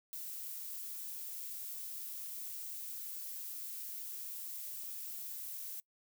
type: noise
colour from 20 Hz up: violet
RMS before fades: -44 dBFS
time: 0.13-5.8 s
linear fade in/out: 0 ms
effects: noise-tail reverb RT60 0.1 s tail -23 dB re dry